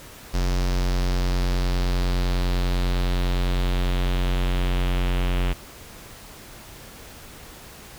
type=tone with low-pass filter sweep; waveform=square; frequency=44.93 Hz; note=F1; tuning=50 cents sharp; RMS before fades=-22 dBFS; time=0.33-5.54 s; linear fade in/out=20 ms; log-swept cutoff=5600 to 3000 Hz; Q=2.6; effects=pink hiss -43 dBFS RMS until 7.98 s